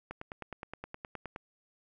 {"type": "click train", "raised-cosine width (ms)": 0.5, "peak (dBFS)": -25, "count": 13, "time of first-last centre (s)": [0.11, 1.361], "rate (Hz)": 9.59, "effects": []}